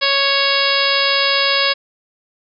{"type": "harmonic tone", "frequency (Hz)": 554.4, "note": "C#5", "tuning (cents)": 0, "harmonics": [1, 2, 3, 4, 5, 6, 7, 8, 9], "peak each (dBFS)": [-22, -22, -22, -22, -22, -22, -22, -22, -22], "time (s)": [0.01, 1.74], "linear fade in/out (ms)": 20, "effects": []}